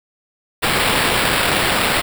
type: noise with sample-and-hold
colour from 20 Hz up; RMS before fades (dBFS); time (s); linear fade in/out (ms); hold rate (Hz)
white; -17; 0.62-2.02; 20; 6300
effects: none